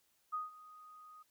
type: tone with ADSR envelope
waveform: sine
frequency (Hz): 1244.5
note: D#6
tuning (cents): 0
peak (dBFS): -34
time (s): 0.32-1.23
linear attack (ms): 21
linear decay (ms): 160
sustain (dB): -19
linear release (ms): 11
effects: white hiss -75 dBFS RMS until 1.3 s